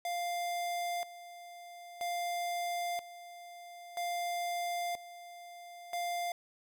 square tone with tremolo, 698.5 Hz, F5, in tune, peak -34 dBFS, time 0.05-6.32 s, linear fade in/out 2 ms, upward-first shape square, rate 0.51 Hz, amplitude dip 80%, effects none

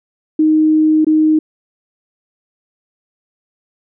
sine tone with dropouts, 311.1 Hz, D#4, in tune, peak -8 dBFS, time 0.39-1.39 s, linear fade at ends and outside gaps 5 ms, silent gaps 1.047-1.067 s, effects none

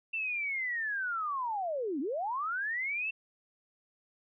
sine linear two-way sweep, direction down then up, 2700 to 251.8 to 2700 Hz, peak -31 dBFS, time 0.13-3.11 s, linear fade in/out 10 ms, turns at 2 s, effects none

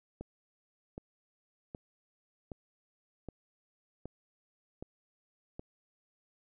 click train, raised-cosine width 2 ms, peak -28 dBFS, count 8, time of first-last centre 0.21-5.595 s, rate 1.3 Hz, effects none

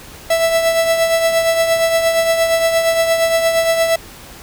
45% pulse tone with tremolo, 660 Hz, E5, 2 cents sharp, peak -10 dBFS, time 0.3-3.96 s, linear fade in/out 5 ms, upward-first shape triangle, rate 8.6 Hz, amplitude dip 55%, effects pink hiss -37 dBFS RMS until 4.42 s

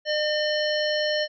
harmonic tone, 605 Hz, D#5, 49 cents flat, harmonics 1 / 3 / 5 / 7 / 9, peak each -24 / -29 / -31 / -32 / -34 dBFS, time 0.05-1.28 s, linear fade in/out 50 ms, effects none

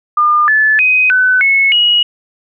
sine tone with pitch steps, 1207 / 1735 / 2511 / 1507 / 2193 / 2902 Hz, D6 / A6 / D#7 / F#6 / C#7 / F#7, +47 / -25 / +15 / +31 / -19 / -34 cents, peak -7 dBFS, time 0.17-2.03 s, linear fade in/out 5 ms, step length 310 ms, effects none

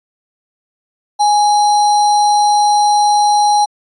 sine tone with sample-and-hold, 830.6 Hz, G#5, in tune, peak -8 dBFS, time 1.19-3.66 s, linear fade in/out 20 ms, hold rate 4900 Hz, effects resampled to 22050 Hz

